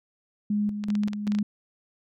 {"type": "tone with tremolo", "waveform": "sine", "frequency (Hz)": 207.7, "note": "G#3", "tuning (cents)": 0, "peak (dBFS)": -22, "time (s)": [0.5, 1.43], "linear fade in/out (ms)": 5, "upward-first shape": "square", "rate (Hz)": 2.6, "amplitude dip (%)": 55}
{"type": "clicks", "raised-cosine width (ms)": 0.2, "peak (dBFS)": -21, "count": 10, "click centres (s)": [0.839, 0.903, 0.953, 1.035, 1.083, 1.133, 1.276, 1.32, 1.35, 1.387]}
{"effects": []}